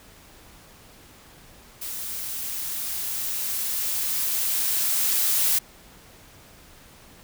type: noise with level ramp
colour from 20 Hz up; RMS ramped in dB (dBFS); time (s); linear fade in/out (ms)
blue; -33 to -21; 1.81-5.59; 10
effects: pink hiss -50 dBFS RMS until 7.23 s